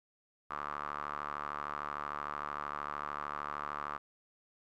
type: tone with band-pass filter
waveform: sawtooth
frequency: 73.2 Hz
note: D2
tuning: 5 cents flat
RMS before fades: -40 dBFS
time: 0.5-3.98 s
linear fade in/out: 10 ms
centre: 1200 Hz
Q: 5.8
effects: none